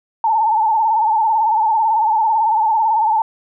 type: tone with vibrato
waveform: sine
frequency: 880 Hz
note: A5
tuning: in tune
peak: -12 dBFS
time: 0.24-3.22 s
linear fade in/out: 2 ms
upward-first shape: sine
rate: 18 Hz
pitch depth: 78 cents each way
effects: none